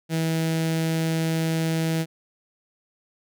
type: tone with notch filter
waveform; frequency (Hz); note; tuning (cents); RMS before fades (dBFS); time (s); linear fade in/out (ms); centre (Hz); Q
sawtooth; 162.1; E3; -29; -24; 0.09-2.06; 50; 1100; 1.5
effects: none